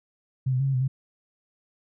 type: tone with pitch steps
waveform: sine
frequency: 130.9 / 127.5 / 136.7 / 135.5 / 127.2 / 133.2 Hz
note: C3 / C3 / C#3 / C#3 / C3 / C3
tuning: +1 / -44 / -24 / -39 / -48 / +31 cents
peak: -21 dBFS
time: 0.46-0.88 s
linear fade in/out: 10 ms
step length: 70 ms
effects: none